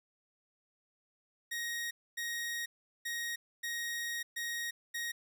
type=tone bursts at uneven times; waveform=sawtooth; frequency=1878 Hz; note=A#6; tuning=12 cents sharp; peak=-32 dBFS; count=6; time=1.51-1.91 / 2.17-2.66 / 3.05-3.36 / 3.63-4.23 / 4.36-4.71 / 4.94-5.12 s; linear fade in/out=10 ms; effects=none